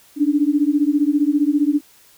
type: beating tone pair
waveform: sine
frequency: 285.2 / 300.2 Hz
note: C#4 / D4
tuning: +49 / +38 cents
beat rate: 15 Hz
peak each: -17 dBFS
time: 0.16-1.81 s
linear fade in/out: 50 ms
effects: white hiss -51 dBFS RMS until 2.17 s